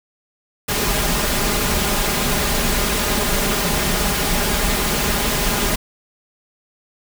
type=noise with comb filter; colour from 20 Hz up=pink; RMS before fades=-19 dBFS; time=0.68-5.76 s; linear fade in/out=10 ms; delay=4.9 ms; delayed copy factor=+0.55; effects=none